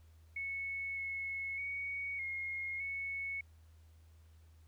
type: tone with pitch steps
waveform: sine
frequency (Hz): 2205 / 2189 / 2235 / 2148 / 2208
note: C#7 / C#7 / C#7 / C7 / C#7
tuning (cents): -10 / -22 / +14 / +45 / -7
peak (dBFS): -37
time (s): 0.36-3.41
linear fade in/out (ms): 5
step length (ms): 610
effects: added 80 Hz sine -58 dBFS peak until 4.67 s + pink hiss -73 dBFS RMS until 4.67 s

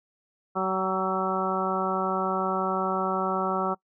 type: harmonic tone with a mistuned harmonic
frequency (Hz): 189.1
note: F#3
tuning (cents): +38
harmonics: 1 / 2 / 3 / 4 / 5 / 6 / 7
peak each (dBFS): -32 / -31 / -33 / -31 / -34 / -32 / -30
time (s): 0.55-3.75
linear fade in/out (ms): 20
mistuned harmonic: 5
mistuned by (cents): -25
effects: noise-tail reverb RT60 0.1 s tail -22 dB re dry

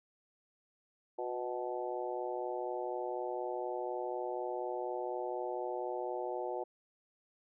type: harmonic tone with a mistuned harmonic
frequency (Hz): 124.1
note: B2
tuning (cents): +9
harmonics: 3 / 4 / 5 / 6 / 7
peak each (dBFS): -40 / -41 / -42 / -43 / -43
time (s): 1.18-6.64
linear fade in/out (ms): 10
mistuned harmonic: 3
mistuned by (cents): -40
effects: none

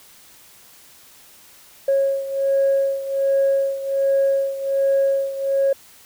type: beating tone pair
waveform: sine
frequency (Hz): 547 / 548.3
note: C#5 / C#5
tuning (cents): -23 / -19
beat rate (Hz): 1.3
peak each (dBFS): -17 / -21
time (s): 1.88-5.73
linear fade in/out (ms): 5
effects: tanh soft clip ceiling -11 dBFS + white hiss -48 dBFS RMS until 6.05 s

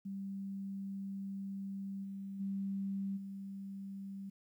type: tone with level steps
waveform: sine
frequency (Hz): 195.9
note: G3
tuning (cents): -1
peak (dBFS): -39 / -41 / -35 / -42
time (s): 0.05-4.3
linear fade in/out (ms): 10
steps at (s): 2.03 / 2.39 / 3.16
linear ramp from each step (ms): 20
effects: 12-bit

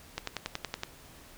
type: click train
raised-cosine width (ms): 0.2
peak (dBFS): -15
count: 8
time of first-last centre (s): 0.18-0.834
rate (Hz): 10.7
effects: pink hiss -53 dBFS RMS until 1.37 s

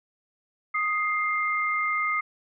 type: tone pair together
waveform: sine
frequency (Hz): 1246 / 2104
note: D#6 / C7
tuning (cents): +2 / +9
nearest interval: major sixth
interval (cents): 907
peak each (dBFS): -26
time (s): 0.74-2.21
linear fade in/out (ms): 10
effects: none

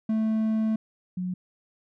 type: tone pair in turn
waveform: triangle / sine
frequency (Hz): 219.5 / 181.88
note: A3 / F#3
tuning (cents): -4 / -29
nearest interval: minor third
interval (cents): 325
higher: first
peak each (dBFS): -20 / -27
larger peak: first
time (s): 0.09-0.76 / 1.17-1.34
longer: first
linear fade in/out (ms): 5
effects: none

